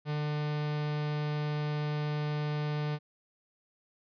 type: tone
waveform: 45% pulse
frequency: 149.3 Hz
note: D3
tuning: 29 cents sharp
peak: -30 dBFS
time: 0.05-2.99 s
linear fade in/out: 50 ms
effects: resampled to 11025 Hz